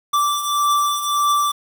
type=beating tone pair; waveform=square; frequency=1167 / 1168.7 Hz; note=D6 / D6; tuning=-11 / -9 cents; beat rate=1.7 Hz; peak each=-24 / -18 dBFS; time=0.13-1.52 s; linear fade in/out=10 ms; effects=7-bit